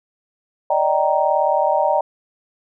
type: chord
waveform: sine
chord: Eb major seventh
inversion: third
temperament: just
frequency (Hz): 583.4 / 622.3 / 777.8 / 933.4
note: D5 / Eb5 / G5 / Bb5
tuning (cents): -12 / 0 / -14 / +2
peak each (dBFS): -20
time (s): 0.7-2.01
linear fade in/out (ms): 5
effects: none